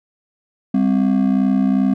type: ring-modulated tone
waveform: triangle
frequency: 229.6 Hz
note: A#3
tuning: 26 cents flat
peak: -8 dBFS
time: 0.74-1.94 s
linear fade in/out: 5 ms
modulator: 31.3 Hz
effects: none